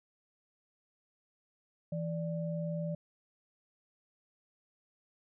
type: tone pair together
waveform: sine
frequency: 164.81 / 587.3 Hz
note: E3 / D5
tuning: 0 / 0 cents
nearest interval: octave + minor seventh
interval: 2200 cents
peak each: -34 / -39 dBFS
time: 1.92-2.95 s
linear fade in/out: 5 ms
effects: none